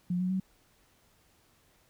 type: tone with pitch steps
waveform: sine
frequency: 178 / 183.22 / 188.58 Hz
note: F3 / F#3 / F#3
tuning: +33 / -17 / +33 cents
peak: -27 dBFS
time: 0.1-0.4 s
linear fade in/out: 5 ms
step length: 100 ms
effects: pink hiss -66 dBFS RMS until 1.89 s